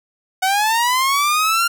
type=linear sweep; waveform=sawtooth; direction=up; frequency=740 to 1400 Hz; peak=-11 dBFS; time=0.42-1.68 s; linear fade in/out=10 ms; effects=none